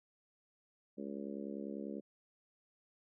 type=harmonic tone; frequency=70.1 Hz; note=C#2; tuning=20 cents sharp; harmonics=3 / 4 / 5 / 6 / 7 / 8; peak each=-44 / -46 / -48 / -50 / -51 / -52 dBFS; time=0.97-2.01 s; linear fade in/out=20 ms; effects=none